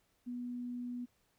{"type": "tone", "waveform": "sine", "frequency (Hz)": 244.6, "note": "B3", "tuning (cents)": -16, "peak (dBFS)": -38, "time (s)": [0.26, 1.06], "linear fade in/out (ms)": 20, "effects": ["pink hiss -75 dBFS RMS until 1.38 s"]}